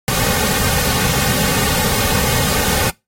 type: noise with comb filter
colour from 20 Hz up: pink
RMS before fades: -17 dBFS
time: 0.08-2.9 s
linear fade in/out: 0 ms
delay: 3 ms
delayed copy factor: -0.7
effects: noise-tail reverb RT60 0.2 s tail -22 dB re dry + AAC 48 kbps